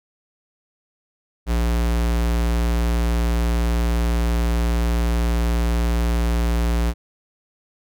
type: tone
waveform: square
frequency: 58.27 Hz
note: A#1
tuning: in tune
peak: -18 dBFS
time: 1.46-6.94 s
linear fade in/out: 50 ms
effects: none